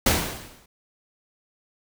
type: noise with exponential decay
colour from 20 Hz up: pink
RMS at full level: -17 dBFS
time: 0.06-0.66 s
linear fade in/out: 5 ms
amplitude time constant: 130 ms
effects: none